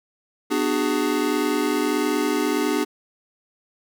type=chord; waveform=square; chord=G# half-diminished seventh; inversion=first; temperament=just; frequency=249.2 / 299 / 373.8 / 415.3 Hz; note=B3 / D4 / F#4 / G#4; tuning=+16 / +31 / +18 / 0 cents; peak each=-28 / -24 / -28 / -27 dBFS; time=0.5-2.85 s; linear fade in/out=20 ms; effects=none